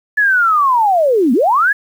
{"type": "linear two-way sweep", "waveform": "sine", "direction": "down then up", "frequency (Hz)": [1734, 220.4, 1734], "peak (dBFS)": -9, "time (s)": [0.17, 1.73], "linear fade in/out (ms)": 10, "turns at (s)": 1.33, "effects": ["7-bit"]}